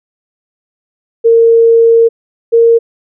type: tone pair in turn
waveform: sine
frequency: 459.4 / 462.3 Hz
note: A#4 / A#4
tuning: -25 / -14 cents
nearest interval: unison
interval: 11 cents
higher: second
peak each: -3 dBFS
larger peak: neither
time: 1.24-2.09 / 2.52-2.79 s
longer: first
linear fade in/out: 20 ms
effects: none